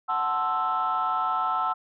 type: chord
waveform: sine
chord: F# half-diminished seventh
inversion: none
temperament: equal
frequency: 740 / 880 / 1046.5 / 1318.5 Hz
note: F#5 / A5 / C6 / E6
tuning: 0 / 0 / 0 / 0 cents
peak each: -29 / -29 / -30 / -25 dBFS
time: 0.08-1.74 s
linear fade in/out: 20 ms
effects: tanh soft clip ceiling -17 dBFS